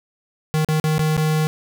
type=tone with dropouts; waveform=square; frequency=155.56 Hz; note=D#3; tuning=in tune; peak=-17 dBFS; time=0.54-1.47 s; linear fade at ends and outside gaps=0 ms; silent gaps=0.647-0.687 / 0.799-0.841 / 0.981-0.993 / 1.167-1.177 s; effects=none